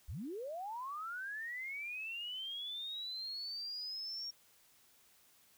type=linear sweep; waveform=sine; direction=up; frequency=46.25 to 5588 Hz; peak=-40 dBFS; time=0.08-4.31 s; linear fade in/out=10 ms; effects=white hiss -67 dBFS RMS until 5.57 s